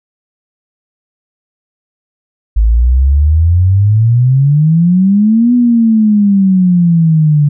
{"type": "exponential two-way sweep", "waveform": "sine", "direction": "up then down", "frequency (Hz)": [52.2, 246.9, 144.3], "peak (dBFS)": -5, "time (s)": [2.56, 7.49], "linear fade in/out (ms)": 10, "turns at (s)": 5.54, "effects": []}